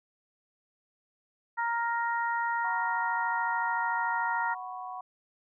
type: harmonic tone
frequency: 467.1 Hz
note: A#4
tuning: 3 cents sharp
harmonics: 2 / 3 / 4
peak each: -29 / -33 / -35 dBFS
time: 1.57-4.55 s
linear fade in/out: 20 ms
type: chord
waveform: sine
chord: F# suspended fourth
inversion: none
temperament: equal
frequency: 740 / 987.8 / 1108.7 Hz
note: F#5 / B5 / C#6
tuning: 0 / 0 / 0 cents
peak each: -39 / -42 / -42 dBFS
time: 2.64-5.01 s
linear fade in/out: 5 ms
effects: none